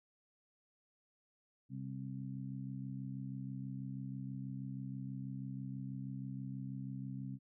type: harmonic tone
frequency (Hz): 66.2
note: C2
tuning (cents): +21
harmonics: 2 / 3 / 4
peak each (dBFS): -43 / -46 / -48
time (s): 1.69-7.39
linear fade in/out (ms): 50
effects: none